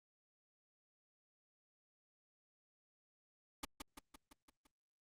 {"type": "noise with echo", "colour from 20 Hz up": "pink", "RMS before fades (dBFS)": -42, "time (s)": [3.63, 3.65], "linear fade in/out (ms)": 5, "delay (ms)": 170, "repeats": 6, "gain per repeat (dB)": -4, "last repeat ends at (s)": 4.67, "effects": ["low-pass 12000 Hz 12 dB/octave", "Opus 48 kbps"]}